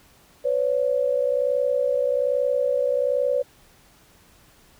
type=tone pair together; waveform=sine; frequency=504.8 / 566 Hz; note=B4 / C#5; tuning=+38 / +36 cents; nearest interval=major second; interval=198 cents; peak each=-22 dBFS; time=0.44-3.43 s; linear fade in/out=20 ms; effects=pink hiss -55 dBFS RMS until 4.79 s